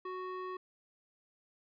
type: tone with band-pass filter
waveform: square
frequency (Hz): 370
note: F#4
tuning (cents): 0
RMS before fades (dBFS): -41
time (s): 0.05-0.57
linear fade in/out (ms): 5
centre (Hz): 890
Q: 1.6
effects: resampled to 11025 Hz